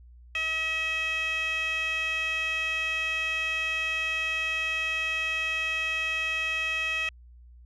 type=tone with band-pass filter; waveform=15% pulse; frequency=640 Hz; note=D#5; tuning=49 cents sharp; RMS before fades=-29 dBFS; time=0.35-7.09 s; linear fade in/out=2 ms; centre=2700 Hz; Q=4.2; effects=added 60 Hz sine -48 dBFS peak until 7.65 s